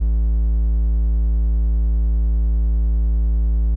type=tone; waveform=triangle; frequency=55 Hz; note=A1; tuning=in tune; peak=-12 dBFS; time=0-3.76 s; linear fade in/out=20 ms; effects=none